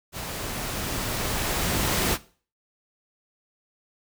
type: noise with level ramp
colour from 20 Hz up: pink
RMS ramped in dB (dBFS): -34 to -23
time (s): 0.12-2.18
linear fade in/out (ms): 50
effects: noise-tail reverb RT60 0.4 s tail -18 dB re dry